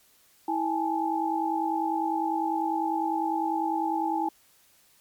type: tone cluster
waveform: sine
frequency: 326 / 815 / 865 Hz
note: E4 / G#5 / A5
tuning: -19 / -33 / -30 cents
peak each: -29 dBFS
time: 0.48-4.29 s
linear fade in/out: 5 ms
effects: white hiss -61 dBFS RMS until 5 s + MP3 96 kbps